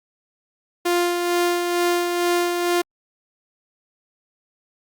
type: tone with tremolo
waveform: sawtooth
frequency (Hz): 349.9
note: F4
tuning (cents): +3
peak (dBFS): -13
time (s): 0.85-2.82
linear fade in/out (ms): 10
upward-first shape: sine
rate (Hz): 2.2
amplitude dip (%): 40
effects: Opus 48 kbps